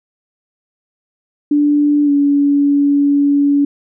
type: tone with pitch glide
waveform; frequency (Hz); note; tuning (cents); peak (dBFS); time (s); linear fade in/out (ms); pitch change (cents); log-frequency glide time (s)
sine; 292.6 to 284.8; D4 to C#4; -6 to +47; -9; 1.51-3.65; 5; -47; 2.05-2.1
effects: none